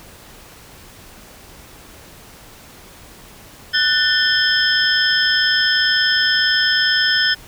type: tone cluster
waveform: sine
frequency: 1488 / 1779 / 3162 / 3442 / 5210 Hz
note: F#6 / A6 / G7 / A7 / E8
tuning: +9 / +19 / +14 / -39 / -21 cents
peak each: -19 / -19 / -20 / -27 / -19 dBFS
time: 3.73-7.35 s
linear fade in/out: 20 ms
effects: pink hiss -42 dBFS RMS until 7.47 s